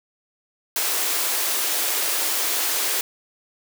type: high-pass noise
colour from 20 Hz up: white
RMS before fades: -23 dBFS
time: 0.76-3.01 s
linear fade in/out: 2 ms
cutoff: 300 Hz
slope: 48 dB/octave
effects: none